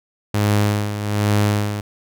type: tone with tremolo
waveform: sawtooth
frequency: 103.83 Hz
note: G#2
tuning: in tune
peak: -10 dBFS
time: 0.34-1.81 s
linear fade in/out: 5 ms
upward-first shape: sine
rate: 1.2 Hz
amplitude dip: 65%
effects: none

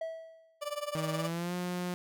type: tone with exponential decay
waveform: triangle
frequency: 651 Hz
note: E5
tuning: 22 cents flat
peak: -30 dBFS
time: 0.01-0.66 s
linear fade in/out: 5 ms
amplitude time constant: 140 ms
type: tone with tremolo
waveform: 30% pulse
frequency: 587.3 Hz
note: D5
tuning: in tune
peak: -28 dBFS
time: 0.61-1.3 s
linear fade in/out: 20 ms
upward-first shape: triangle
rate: 19 Hz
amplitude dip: 95%
type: tone with pitch glide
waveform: sawtooth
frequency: 158.2 to 178.6 Hz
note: D#3 to F3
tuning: +29 to +39 cents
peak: -29 dBFS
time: 0.95-1.94 s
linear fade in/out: 0 ms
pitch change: +210 cents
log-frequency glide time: 1.13-1.54 s
effects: none

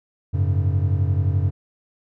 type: chord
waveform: triangle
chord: F# suspended second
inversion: none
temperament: just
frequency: 92.5 / 104.06 / 138.75 Hz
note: F#2 / G#2 / C#3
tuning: 0 / +4 / +2 cents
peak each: -17 / -22 / -23 dBFS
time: 0.33-1.51 s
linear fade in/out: 20 ms
effects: none

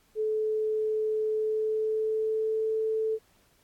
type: tone with pitch glide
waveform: sine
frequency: 433 to 439.6 Hz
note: A4 to A4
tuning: -28 to -2 cents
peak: -25 dBFS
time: 0.15-3.19 s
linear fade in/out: 50 ms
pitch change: +26 cents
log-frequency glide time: 1.33-2.67 s
effects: pink hiss -65 dBFS RMS until 3.63 s + AAC 64 kbps

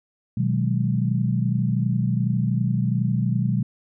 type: chord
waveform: sine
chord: G# minor seventh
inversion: first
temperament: equal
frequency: 123.47 / 155.56 / 185 / 207.7 Hz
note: B2 / D#3 / F#3 / G#3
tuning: 0 / 0 / 0 / 0 cents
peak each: -22 / -27 / -25 / -27 dBFS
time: 0.37-3.63 s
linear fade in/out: 5 ms
effects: none

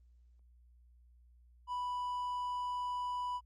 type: tone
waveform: triangle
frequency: 987.8 Hz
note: B5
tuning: in tune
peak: -33 dBFS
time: 1.67-3.41 s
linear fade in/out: 50 ms
effects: added 60 Hz sine -60 dBFS peak until 3.45 s + Opus 32 kbps

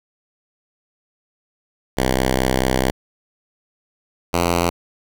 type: tone pair in turn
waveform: 5% pulse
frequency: 64.6 / 86.23 Hz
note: C2 / F2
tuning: -21 / -21 cents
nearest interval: perfect fourth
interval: 500 cents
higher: second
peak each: -5 dBFS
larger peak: neither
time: 1.97-2.91 / 4.33-4.7 s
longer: first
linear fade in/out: 10 ms
effects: none

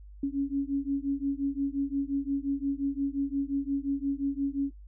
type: beating tone pair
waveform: sine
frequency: 275.3 / 281 Hz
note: C#4 / C#4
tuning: -12 / +24 cents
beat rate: 5.7 Hz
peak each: -30 dBFS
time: 0.23-4.71 s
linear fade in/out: 5 ms
effects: noise-tail reverb RT60 0.2 s tail -20 dB re dry + added 50 Hz sine -45 dBFS peak until 4.87 s

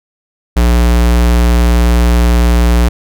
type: tone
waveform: square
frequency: 59.4 Hz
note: A#1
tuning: 33 cents sharp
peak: -7 dBFS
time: 0.56-2.89 s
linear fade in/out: 10 ms
effects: none

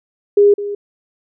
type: tone with echo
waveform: sine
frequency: 407.8 Hz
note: G#4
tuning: 32 cents flat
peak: -6 dBFS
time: 0.37-0.54 s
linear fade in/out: 5 ms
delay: 210 ms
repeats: 1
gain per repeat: -14 dB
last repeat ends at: 0.75 s
effects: none

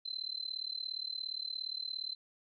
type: tone with amplitude modulation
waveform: sine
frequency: 4078 Hz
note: C8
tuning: 45 cents flat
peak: -33 dBFS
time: 0.05-2.15 s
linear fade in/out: 10 ms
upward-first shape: sine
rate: 37.2 Hz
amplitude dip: 95%
effects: none

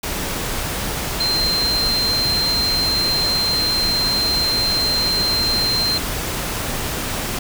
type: tone in noise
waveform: sine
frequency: 4140 Hz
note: C8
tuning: 19 cents flat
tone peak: -17 dBFS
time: 1.2-5.98 s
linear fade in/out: 5 ms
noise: pink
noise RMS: -24 dBFS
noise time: 0.03-7.39 s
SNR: +4 dB
effects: none

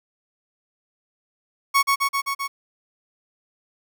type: tone with echo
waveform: 30% pulse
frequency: 1108.7 Hz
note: C#6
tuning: in tune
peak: -12 dBFS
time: 1.74-1.83 s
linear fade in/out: 20 ms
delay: 130 ms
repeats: 5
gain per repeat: -2 dB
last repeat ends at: 2.48 s
effects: 9-bit

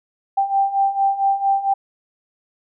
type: beating tone pair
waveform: sine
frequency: 784 / 788.4 Hz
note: G5 / G5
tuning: 0 / +10 cents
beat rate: 4.4 Hz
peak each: -21 / -17 dBFS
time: 0.37-1.74 s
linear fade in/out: 10 ms
effects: none

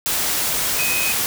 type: tone in noise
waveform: sine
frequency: 2515 Hz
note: D#7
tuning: 18 cents sharp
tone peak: -22 dBFS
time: 0.79-1.12 s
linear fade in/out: 0 ms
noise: white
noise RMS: -21 dBFS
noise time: 0.06-1.26 s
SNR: -4 dB
effects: none

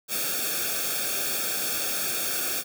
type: noise with comb filter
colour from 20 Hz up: white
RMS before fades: -28 dBFS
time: 0.08-2.64 s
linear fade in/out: 50 ms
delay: 1 ms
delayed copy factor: -1
effects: none

